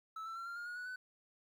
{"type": "tone with pitch steps", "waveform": "triangle", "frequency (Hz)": [1309, 1335, 1361.4, 1388.4, 1416, 1444.1, 1472.7, 1501.9], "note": ["E6", "E6", "F6", "F6", "F6", "F#6", "F#6", "F#6"], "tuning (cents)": [-13, 22, -45, -11, 23, -42, -9, 25], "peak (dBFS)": -40, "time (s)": [0.16, 0.96], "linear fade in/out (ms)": 5, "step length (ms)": 100, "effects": ["12-bit"]}